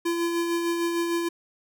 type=tone with tremolo; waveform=square; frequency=340 Hz; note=F4; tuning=46 cents flat; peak=-23 dBFS; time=0.05-1.29 s; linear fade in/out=10 ms; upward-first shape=sine; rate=6.6 Hz; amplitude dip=35%; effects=none